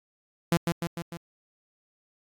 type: tone with echo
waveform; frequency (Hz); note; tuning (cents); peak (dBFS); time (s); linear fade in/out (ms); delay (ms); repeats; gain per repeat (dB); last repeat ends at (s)
sawtooth; 169.7; F3; -49; -16; 0.52-0.57; 0; 150; 4; -4; 1.17
effects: AAC 64 kbps